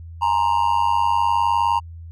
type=tone with amplitude modulation; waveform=triangle; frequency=936 Hz; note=A#5; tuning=7 cents sharp; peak=-10 dBFS; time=0.21-1.8 s; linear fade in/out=20 ms; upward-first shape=sine; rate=99.7 Hz; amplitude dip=95%; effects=added 83 Hz sine -34 dBFS peak until 2.11 s